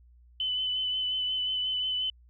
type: tone with vibrato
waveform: sine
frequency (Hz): 3017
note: F#7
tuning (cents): +33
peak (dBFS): -27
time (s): 0.4-2.1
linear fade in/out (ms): 2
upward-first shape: sine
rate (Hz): 5.6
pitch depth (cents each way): 20
effects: added 60 Hz sine -54 dBFS peak until 2.29 s